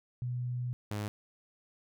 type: tone pair in turn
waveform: sine / sawtooth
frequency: 123.47 / 104.31 Hz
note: B2 / G#2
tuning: 0 / +8 cents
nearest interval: minor third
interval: 292 cents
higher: first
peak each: -32 / -30 dBFS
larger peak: second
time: 0.22-0.73 / 0.91-1.08 s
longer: first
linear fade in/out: 0 ms
effects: none